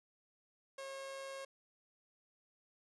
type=tone with amplitude modulation; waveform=sawtooth; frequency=542 Hz; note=C#5; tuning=39 cents flat; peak=-39 dBFS; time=0.78-1.45 s; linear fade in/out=5 ms; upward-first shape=sine; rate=142 Hz; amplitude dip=30%; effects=resampled to 24000 Hz